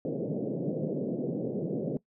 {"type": "band-pass noise", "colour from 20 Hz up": "pink", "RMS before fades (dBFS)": -32, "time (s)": [0.05, 1.97], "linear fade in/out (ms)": 2, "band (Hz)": [140, 560], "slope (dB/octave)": 48, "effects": ["noise-tail reverb RT60 0.1 s tail -19 dB re dry"]}